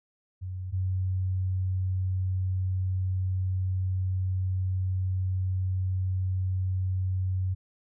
sine tone pair in turn, 92.5 / 93.3 Hz, F#2 / F#2, 0 / +15 cents, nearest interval unison, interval 15 cents, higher second, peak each -32 / -25 dBFS, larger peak second, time 0.41-0.72 / 0.72-7.55 s, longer second, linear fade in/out 20 ms, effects none

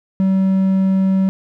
triangle tone, 191 Hz, G3, 45 cents flat, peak -10 dBFS, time 0.2-1.29 s, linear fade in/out 0 ms, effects none

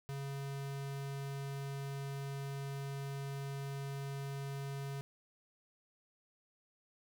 square tone, 138.59 Hz, C#3, in tune, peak -40 dBFS, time 0.09-5.01 s, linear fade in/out 0 ms, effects none

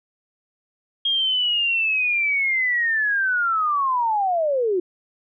sine linear sweep, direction down, 3254 to 345.7 Hz, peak -18 dBFS, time 1.05-4.8 s, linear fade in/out 5 ms, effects none

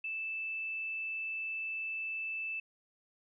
sine tone, 2637 Hz, E7, in tune, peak -35 dBFS, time 0.04-2.6 s, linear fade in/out 5 ms, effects none

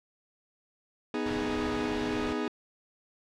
40% pulse chord, G# minor, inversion first, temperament equal, 246.9 / 311.1 / 415.3 Hz, B3 / D#4 / G#4, 0 / 0 / 0 cents, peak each -33 dBFS, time 1.14-2.48 s, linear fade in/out 2 ms
pink noise, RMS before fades -38 dBFS, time 1.26-2.33 s, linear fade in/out 2 ms
effects low-pass 4000 Hz 12 dB/octave

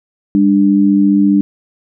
sine tone pair together, 200.6 / 295.5 Hz, G3 / D4, +40 / +11 cents, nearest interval perfect fifth, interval 671 cents, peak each -10 dBFS, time 0.35-1.41 s, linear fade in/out 0 ms, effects none

